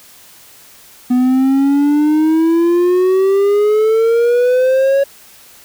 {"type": "exponential sweep", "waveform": "triangle", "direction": "up", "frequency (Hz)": [246.9, 558], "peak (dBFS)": -7, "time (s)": [1.1, 5.04], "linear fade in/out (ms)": 10, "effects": ["white hiss -42 dBFS RMS until 5.64 s"]}